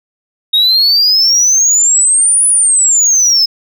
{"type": "exponential two-way sweep", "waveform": "sine", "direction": "up then down", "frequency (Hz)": [3729, 9970, 5110], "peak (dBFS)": -4, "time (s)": [0.53, 3.46], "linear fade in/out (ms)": 10, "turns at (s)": 2.47, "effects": ["tanh soft clip ceiling -5 dBFS"]}